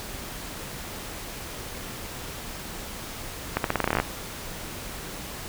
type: accelerating click train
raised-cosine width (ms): 0.5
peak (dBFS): -7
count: 13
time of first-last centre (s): 3.57-4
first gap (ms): 72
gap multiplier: 0.86
effects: pink hiss -37 dBFS RMS until 5.48 s